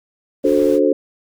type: noise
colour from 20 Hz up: pink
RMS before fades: -37 dBFS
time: 0.43-0.8 s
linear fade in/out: 50 ms
type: chord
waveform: sine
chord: D dominant seventh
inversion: none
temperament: just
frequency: 293.7 / 367.1 / 440.5 / 528.6 Hz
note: D4 / F#4 / A4 / C5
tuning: 0 / -14 / +2 / +18 cents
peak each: -17 / -18 / -17 / -17 dBFS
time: 0.44-0.93 s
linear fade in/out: 5 ms
effects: none